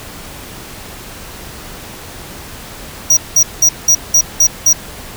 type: tone bursts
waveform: square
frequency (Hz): 5770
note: F#8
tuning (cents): -44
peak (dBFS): -6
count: 7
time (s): 3.1-4.73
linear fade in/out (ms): 5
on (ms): 70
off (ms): 190
effects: pink hiss -31 dBFS RMS until 5.16 s